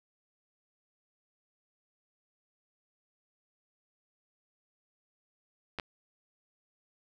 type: clicks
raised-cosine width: 0.3 ms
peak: -20 dBFS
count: 2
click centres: 5.787 / 5.798 s
effects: none